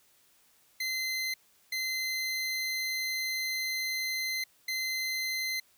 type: tone bursts at uneven times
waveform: 25% pulse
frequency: 2063 Hz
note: C7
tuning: 25 cents flat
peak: -27 dBFS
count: 3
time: 0.8-1.34 / 1.72-4.44 / 4.68-5.6 s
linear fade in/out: 5 ms
effects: white hiss -65 dBFS RMS until 5.77 s